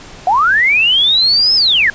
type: linear two-way sweep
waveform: sine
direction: up then down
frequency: 693 to 5274 to 1601 Hz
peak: -8 dBFS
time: 0.27-1.9 s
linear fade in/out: 2 ms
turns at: 1.55 s
effects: pink hiss -35 dBFS RMS until 1.94 s + resampled to 16000 Hz